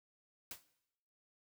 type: noise with exponential decay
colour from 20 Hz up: white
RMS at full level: -42 dBFS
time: 0.51-0.64 s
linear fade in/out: 2 ms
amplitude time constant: 27 ms
effects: noise-tail reverb RT60 0.8 s tail -17 dB re dry